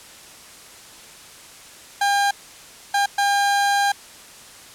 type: tone bursts at uneven times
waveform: 30% pulse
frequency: 804 Hz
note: G5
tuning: 44 cents sharp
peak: -14 dBFS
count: 3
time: 2.01-2.31 / 2.94-3.06 / 3.18-3.92 s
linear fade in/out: 5 ms
effects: white hiss -43 dBFS RMS until 4.74 s + low-pass 10000 Hz 12 dB/octave